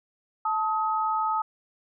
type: tone pair together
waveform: sine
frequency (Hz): 876 / 1267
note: A5 / D#6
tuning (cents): -8 / +31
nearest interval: tritone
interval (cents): 639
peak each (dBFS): -26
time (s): 0.45-1.42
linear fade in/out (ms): 5
effects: none